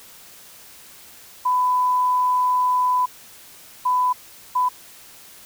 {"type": "tone bursts at uneven times", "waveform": "sine", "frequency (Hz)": 1000, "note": "B5", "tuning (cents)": 21, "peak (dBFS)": -16, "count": 3, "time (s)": [[1.45, 3.06], [3.85, 4.13], [4.55, 4.69]], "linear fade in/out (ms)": 10, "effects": ["white hiss -45 dBFS RMS until 5.45 s"]}